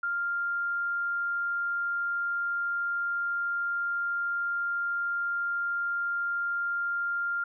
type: tone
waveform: sine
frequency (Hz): 1396.9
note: F6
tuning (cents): 0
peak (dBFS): -27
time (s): 0.03-7.44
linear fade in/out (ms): 5
effects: none